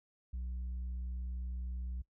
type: tone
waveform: sine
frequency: 61.74 Hz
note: B1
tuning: in tune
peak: -34 dBFS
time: 0.33-2.02 s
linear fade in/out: 10 ms
effects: noise-tail reverb RT60 0.1 s tail -22 dB re dry + tanh soft clip ceiling -36 dBFS